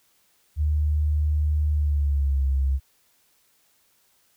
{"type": "tone with pitch glide", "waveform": "sine", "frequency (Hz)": [75.3, 67.47], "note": ["D2", "C#2"], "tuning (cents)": [44, -46], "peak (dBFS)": -19, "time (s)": [0.56, 2.8], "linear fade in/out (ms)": 50, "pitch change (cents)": -190, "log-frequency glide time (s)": [1.72, 2.45], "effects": ["white hiss -64 dBFS RMS until 4.36 s"]}